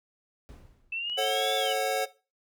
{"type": "noise with exponential decay", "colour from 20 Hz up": "brown", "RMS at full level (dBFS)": -43, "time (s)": [0.49, 1.14], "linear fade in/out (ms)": 0, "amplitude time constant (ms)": 140}
{"type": "linear two-way sweep", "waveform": "sine", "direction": "up then down", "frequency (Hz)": [2637, 3520, 2894], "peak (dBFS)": -30, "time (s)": [0.92, 1.73], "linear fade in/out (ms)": 5, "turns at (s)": 1.56}
{"type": "click", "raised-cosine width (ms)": 0.2, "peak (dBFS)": -31, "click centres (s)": 1.098}
{"type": "chord", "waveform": "square", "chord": "F# minor", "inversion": "first", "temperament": "equal with one note detuned", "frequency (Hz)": [440, 543.9, 740], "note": ["A4", "C#5", "F#5"], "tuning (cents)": [0, -33, 0], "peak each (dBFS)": [-33, -29, -30], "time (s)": [1.17, 2.06], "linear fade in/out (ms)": 20}
{"effects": ["noise-tail reverb RT60 0.3 s tail -17 dB re dry"]}